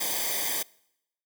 white noise with comb filter, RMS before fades -29 dBFS, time 0-0.63 s, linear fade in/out 10 ms, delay 0.73 ms, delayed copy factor -1, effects noise-tail reverb RT60 0.8 s tail -24 dB re dry

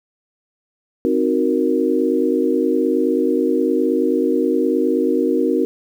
sine chord, C half-diminished seventh, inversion none, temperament equal, 261.6 / 311.1 / 370 / 466.2 Hz, C4 / Eb4 / Gb4 / Bb4, 0 / 0 / 0 / 0 cents, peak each -20 dBFS, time 1.05-5.65 s, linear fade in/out 0 ms, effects 8-bit

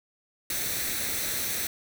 white noise with comb filter, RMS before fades -30 dBFS, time 0.5-1.67 s, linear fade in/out 2 ms, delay 0.5 ms, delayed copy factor +0.55, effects none

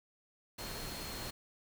sine tone in noise, 4256 Hz, C8, 29 cents sharp, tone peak -49 dBFS, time 0.58-1.31 s, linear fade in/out 10 ms, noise pink, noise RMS -43 dBFS, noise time 0.58-1.31 s, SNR -9 dB, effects none

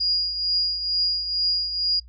sine tone with tremolo, 4862 Hz, D#8, 41 cents flat, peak -18 dBFS, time 0-2 s, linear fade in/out 10 ms, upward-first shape triangle, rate 2.2 Hz, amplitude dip 65%, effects noise-tail reverb RT60 0.1 s tail -23 dB re dry + added 60 Hz sine -43 dBFS peak until 2.08 s

